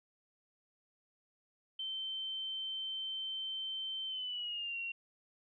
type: tone with pitch glide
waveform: sine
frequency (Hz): 3100 to 2746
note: G7 to F7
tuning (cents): -20 to -30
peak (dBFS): -37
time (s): 1.79-4.92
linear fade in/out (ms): 5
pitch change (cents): -210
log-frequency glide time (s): 4.07-4.78
effects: none